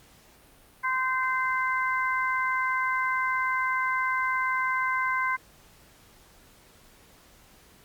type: harmonic tone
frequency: 517 Hz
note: C5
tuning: 21 cents flat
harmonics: 2 / 3 / 4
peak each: -27 / -29 / -30 dBFS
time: 0.83-5.37 s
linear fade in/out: 20 ms
effects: pink hiss -56 dBFS RMS until 7.84 s + Opus 48 kbps